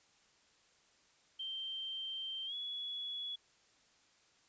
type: tone with pitch glide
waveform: sine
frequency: 3138 to 3383 Hz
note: G7 to G#7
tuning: +1 to +31 cents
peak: -39 dBFS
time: 1.39-3.36 s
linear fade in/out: 10 ms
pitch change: +130 cents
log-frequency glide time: 2.46-2.54 s
effects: white hiss -69 dBFS RMS until 4.48 s + resampled to 16000 Hz